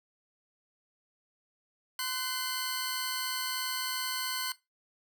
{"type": "tone cluster", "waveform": "15% pulse", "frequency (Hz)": [1033, 1508, 4270], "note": ["C6", "F#6", "C8"], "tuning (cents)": [-22, 32, 34], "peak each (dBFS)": -30, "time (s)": [1.99, 4.52], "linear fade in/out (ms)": 2, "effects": ["noise-tail reverb RT60 0.2 s tail -18 dB re dry"]}